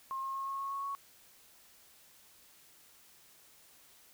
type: tone with pitch steps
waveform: sine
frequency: 1069 / 1075.8 / 1082.7 / 1089.6 / 1096.5 / 1103.5 / 1110.5 Hz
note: C6 / C6 / C#6 / C#6 / C#6 / C#6 / C#6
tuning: +37 / +48 / -41 / -30 / -19 / -8 / +3 cents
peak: -35 dBFS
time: 0.11-0.95 s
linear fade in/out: 0 ms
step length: 120 ms
effects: white hiss -61 dBFS RMS until 4.13 s